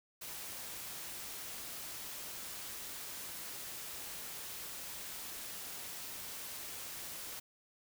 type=noise; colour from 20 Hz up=white; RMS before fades=-45 dBFS; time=0.21-7.4 s; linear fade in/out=10 ms; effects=none